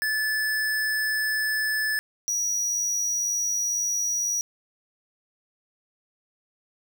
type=tone pair in turn; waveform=square; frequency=1736 / 5799 Hz; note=A6 / F#8; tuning=-24 / -36 cents; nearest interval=octave + major sixth; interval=2088 cents; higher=second; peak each=-24 dBFS; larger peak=neither; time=0.02-1.99 / 2.28-4.41 s; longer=second; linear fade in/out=0 ms; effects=none